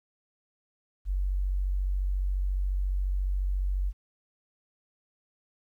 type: tone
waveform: sine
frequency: 47.15 Hz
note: F#1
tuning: 33 cents sharp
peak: -25 dBFS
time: 1.05-3.93 s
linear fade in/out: 50 ms
effects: 11-bit